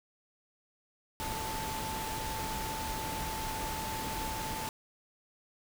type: tone in noise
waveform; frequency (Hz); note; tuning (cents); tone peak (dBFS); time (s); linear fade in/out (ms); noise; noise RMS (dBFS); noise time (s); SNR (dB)
sine; 880; A5; 0; -38; 1.2-4.69; 0; pink; -38; 1.2-4.69; -3
effects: none